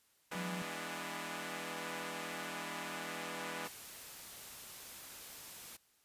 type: chord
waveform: 5% pulse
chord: E dominant seventh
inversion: none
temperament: equal with one note detuned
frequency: 164.81 / 204.8 / 246.9 / 293.7 Hz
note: E3 / G#3 / B3 / D4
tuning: 0 / -24 / 0 / 0 cents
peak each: -35 dBFS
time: 0.31-3.68 s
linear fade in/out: 10 ms
type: tone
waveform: sine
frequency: 180 Hz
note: F#3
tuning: 47 cents flat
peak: -40 dBFS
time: 0.35-0.62 s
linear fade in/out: 2 ms
type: noise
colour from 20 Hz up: white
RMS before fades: -50 dBFS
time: 3.64-5.77 s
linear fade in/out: 10 ms
effects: white hiss -72 dBFS RMS until 6.04 s + resampled to 32000 Hz